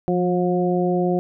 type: harmonic tone with a mistuned harmonic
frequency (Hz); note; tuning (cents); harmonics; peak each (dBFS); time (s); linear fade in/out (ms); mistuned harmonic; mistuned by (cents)
179.4; F3; +47; 1 / 2 / 3 / 4; -21 / -21 / -26 / -26; 0.08-1.19; 0; 1; -28
effects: none